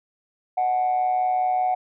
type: tone with amplitude modulation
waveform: sine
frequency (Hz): 738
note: F#5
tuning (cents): -5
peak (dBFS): -15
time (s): 0.57-1.75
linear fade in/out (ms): 10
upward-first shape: sine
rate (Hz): 125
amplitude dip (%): 60
effects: tanh soft clip ceiling -15 dBFS

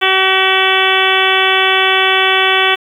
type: harmonic tone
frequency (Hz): 380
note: F#4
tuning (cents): +46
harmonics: 1 / 2 / 3 / 4 / 5 / 6 / 7 / 8 / 9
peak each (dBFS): -18 / -18 / -18 / -18 / -18 / -18 / -18 / -18 / -18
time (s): 0.01-2.76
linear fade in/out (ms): 20
effects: 7-bit

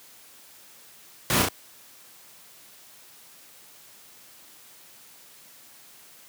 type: noise with echo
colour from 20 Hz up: pink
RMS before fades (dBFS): -23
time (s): 1.3-1.42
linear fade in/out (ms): 0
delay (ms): 33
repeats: 2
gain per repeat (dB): -2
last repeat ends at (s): 1.486
effects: white hiss -51 dBFS RMS until 6.28 s + high-pass 100 Hz 12 dB/octave

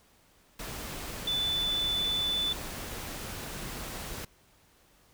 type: tone in noise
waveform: sine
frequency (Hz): 3497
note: A7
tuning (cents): -11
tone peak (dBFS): -27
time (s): 1.27-2.53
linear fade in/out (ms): 5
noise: pink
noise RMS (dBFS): -39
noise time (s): 0.59-4.25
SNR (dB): +9
effects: pink hiss -63 dBFS RMS until 5.13 s

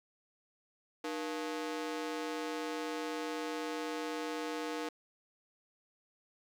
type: ring-modulated tone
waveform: sawtooth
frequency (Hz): 392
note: G4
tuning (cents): 0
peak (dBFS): -29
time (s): 1.04-4.89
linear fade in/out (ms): 5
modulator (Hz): 86
effects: low-pass 7000 Hz 12 dB/octave + 10-bit

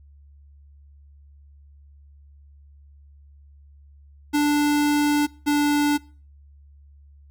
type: tone pair in turn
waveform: square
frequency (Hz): 293.7 / 292.6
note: D4 / D4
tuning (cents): 0 / -6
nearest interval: unison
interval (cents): 6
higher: first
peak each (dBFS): -18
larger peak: neither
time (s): 4.33-5.27 / 5.46-5.98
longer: first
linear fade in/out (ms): 20
effects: noise-tail reverb RT60 0.4 s tail -23 dB re dry + added 71 Hz sine -47 dBFS peak until 7.3 s

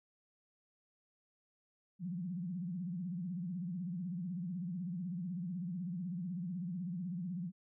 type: tone with vibrato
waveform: sine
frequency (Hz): 177.7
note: F3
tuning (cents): +30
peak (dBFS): -37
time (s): 1.99-7.52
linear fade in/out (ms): 50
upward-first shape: sine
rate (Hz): 16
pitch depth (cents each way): 150
effects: none

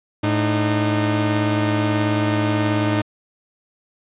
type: tone pair together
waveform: sawtooth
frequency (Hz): 107.9 / 305.2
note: A2 / D#4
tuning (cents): -33 / -33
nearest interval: octave + tritone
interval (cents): 1800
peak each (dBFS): -16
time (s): 0.23-3.02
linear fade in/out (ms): 10
effects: resampled to 8000 Hz

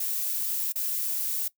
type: noise with dropouts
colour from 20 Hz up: violet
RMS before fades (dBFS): -29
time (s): 0-1.48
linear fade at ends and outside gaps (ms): 5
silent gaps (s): 0.723-0.756
effects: noise-tail reverb RT60 0.1 s tail -19 dB re dry

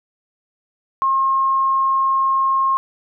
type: tone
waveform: sine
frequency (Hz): 1073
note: C6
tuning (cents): +43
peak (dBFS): -14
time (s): 1.02-2.77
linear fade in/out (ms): 0
effects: none

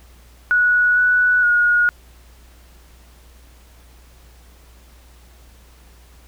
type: tone with pitch steps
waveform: sine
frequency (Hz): 1465 / 1478 / 1442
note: F#6 / F#6 / F#6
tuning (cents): -18 / -2 / -45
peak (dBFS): -12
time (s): 0.51-1.89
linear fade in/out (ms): 0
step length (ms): 460
effects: added 60 Hz sine -45 dBFS peak until 6.27 s + pink hiss -52 dBFS RMS until 6.27 s

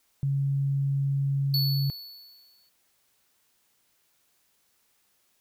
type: tone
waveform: sine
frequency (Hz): 138.59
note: C#3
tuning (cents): 0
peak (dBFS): -23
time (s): 0.23-1.9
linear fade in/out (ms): 0
type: tone with exponential decay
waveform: square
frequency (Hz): 4435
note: C#8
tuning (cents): 0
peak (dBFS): -24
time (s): 1.54-2.69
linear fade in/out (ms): 1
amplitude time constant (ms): 250
effects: white hiss -69 dBFS RMS until 5.4 s

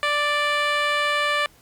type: tone with band-pass filter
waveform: 10% pulse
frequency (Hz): 587.3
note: D5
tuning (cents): 0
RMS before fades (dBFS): -22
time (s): 0.03-1.46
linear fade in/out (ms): 0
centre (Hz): 1400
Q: 0.6
effects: pink hiss -54 dBFS RMS until 1.61 s + Opus 48 kbps

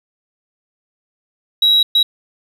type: tone bursts at uneven times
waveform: sine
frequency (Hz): 3864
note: B7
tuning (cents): -39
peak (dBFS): -7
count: 2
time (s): 1.62-1.83 / 1.95-2.03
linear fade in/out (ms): 5
effects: tanh soft clip ceiling -7 dBFS + 7-bit

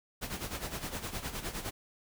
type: noise with tremolo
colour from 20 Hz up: pink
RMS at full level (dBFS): -36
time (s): 0.21-1.71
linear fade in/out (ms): 20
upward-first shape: sine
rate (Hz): 9.7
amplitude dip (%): 70
effects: none

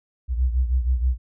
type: beating tone pair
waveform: sine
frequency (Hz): 61.6 / 67.9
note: B1 / C#2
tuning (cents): -4 / -35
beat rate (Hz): 6.3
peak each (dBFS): -19 / -25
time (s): 0.28-1.18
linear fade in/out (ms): 50
effects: none

